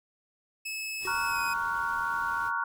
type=tone with pitch glide; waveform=sawtooth; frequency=2594 to 2516 Hz; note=E7 to D#7; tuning=-28 to +19 cents; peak=-30 dBFS; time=0.65-1.54 s; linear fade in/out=10 ms; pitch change=-53 cents; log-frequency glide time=1.26-1.4 s
type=noise; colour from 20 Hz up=pink; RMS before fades=-49 dBFS; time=0.99-2.52 s; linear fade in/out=50 ms
type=tone with exponential decay; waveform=square; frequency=373.8 Hz; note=F#4; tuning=18 cents sharp; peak=-35 dBFS; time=1.05-1.2 s; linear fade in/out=2 ms; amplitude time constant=32 ms
type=chord; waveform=sine; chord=Gb major seventh; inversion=first; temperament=equal with one note detuned; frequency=932.3 / 1116.4 / 1396.9 / 1480 Hz; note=Bb5 / Db6 / F6 / Gb6; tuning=0 / +12 / 0 / 0 cents; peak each=-33 / -33 / -33 / -33 dBFS; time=1.07-2.64 s; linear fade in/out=5 ms
effects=none